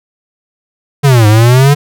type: exponential two-way sweep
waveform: square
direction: down then up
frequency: 147.2 to 103.83 to 147.2 Hz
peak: -4 dBFS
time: 1.03-1.75 s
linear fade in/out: 20 ms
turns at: 1.27 s
effects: none